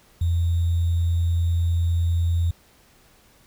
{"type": "tone with sample-and-hold", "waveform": "sine", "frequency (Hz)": 85, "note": "F2", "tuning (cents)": -46, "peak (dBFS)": -18, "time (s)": [0.21, 2.51], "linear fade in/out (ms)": 5, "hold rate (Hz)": 3675, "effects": ["pink hiss -56 dBFS RMS until 3.46 s"]}